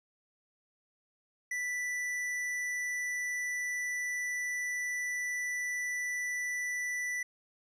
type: tone with hard clipping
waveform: sine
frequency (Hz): 1975.5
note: B6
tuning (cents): 0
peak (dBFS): -34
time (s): 1.51-7.23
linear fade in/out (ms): 5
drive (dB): 10
effects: none